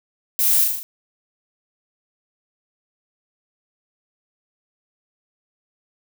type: noise with echo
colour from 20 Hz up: violet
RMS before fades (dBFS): -19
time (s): 0.39-0.64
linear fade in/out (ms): 0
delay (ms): 38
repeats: 5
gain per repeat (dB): -3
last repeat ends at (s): 0.83
effects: none